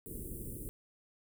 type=band-stop noise; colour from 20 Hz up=pink; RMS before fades=-43 dBFS; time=0.06-0.69 s; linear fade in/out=0 ms; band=450 to 8900 Hz; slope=48 dB/octave; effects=none